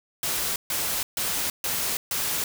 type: noise bursts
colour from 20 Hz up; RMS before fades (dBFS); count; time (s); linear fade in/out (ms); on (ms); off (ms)
white; -27; 5; 0.23-2.44; 2; 330; 140
effects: none